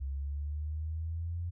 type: linear sweep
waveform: sine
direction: up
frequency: 67 to 87.31 Hz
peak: -33 dBFS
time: 0-1.51 s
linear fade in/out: 20 ms
effects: none